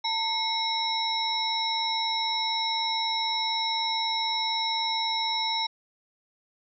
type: tone cluster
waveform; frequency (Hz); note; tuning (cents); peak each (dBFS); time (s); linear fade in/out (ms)
sine; 901 / 2162 / 3871 / 5400; A5 / C#7 / B7 / E8; +41 / -44 / -35 / +41; -29 / -35 / -29 / -32; 0.04-5.67; 10
effects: none